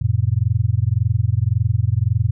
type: chord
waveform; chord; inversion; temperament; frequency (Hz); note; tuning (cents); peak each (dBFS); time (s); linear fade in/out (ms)
sine; F major; none; just; 87.31 / 109.13 / 130.96; F2 / A2 / C3; 0 / -14 / +2; -21 / -17 / -22; 0.01-2.31; 10
effects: none